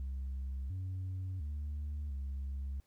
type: tone with pitch steps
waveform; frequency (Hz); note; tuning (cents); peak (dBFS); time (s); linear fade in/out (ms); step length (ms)
sine; 66.5 / 93.3 / 73.4 / 68.2; C2 / F#2 / D2 / C#2; +29 / +15 / 0 / -28; -34; 0-2.8; 0; 700
effects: tanh soft clip ceiling -35 dBFS + pink hiss -75 dBFS RMS until 2.86 s